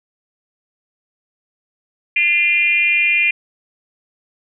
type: tone with frequency modulation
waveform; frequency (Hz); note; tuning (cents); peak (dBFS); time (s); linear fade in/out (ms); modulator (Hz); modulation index
sine; 2406; D7; +41; -12; 2.16-3.31; 5; 335; 0.78
effects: none